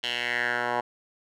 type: tone with band-pass filter sweep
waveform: 10% pulse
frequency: 121.1 Hz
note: B2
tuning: 34 cents flat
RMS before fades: -28 dBFS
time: 0.03-0.81 s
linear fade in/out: 10 ms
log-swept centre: 3200 to 990 Hz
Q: 3.4
effects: none